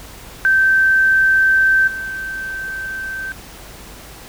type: tone with level steps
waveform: sine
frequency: 1554 Hz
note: G6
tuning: 16 cents flat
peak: -10 / -23 dBFS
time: 0.45-3.32 s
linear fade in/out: 0 ms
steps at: 1.87 s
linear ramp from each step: 10 ms
effects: added 50 Hz sine -42 dBFS peak until 4.28 s + pink hiss -38 dBFS RMS until 4.28 s